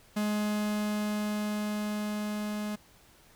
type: tone with level ramp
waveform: 45% pulse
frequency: 210 Hz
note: G#3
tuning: 19 cents sharp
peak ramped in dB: -27 to -32 dBFS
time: 0.16-2.76 s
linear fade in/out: 10 ms
effects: pink hiss -59 dBFS RMS until 3.35 s